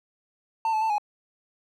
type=tone with pitch steps; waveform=triangle; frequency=896 / 868 / 887 / 834 Hz; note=A5 / A5 / A5 / G#5; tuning=+31 / -24 / +14 / +7 cents; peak=-20 dBFS; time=0.65-0.982 s; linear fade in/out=2 ms; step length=83 ms; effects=none